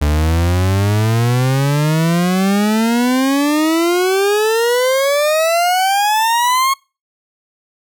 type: exponential sweep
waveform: 40% pulse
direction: up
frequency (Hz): 72.1 to 1095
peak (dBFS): -11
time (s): 0.01-6.74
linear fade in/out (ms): 10
effects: noise-tail reverb RT60 0.3 s tail -25 dB re dry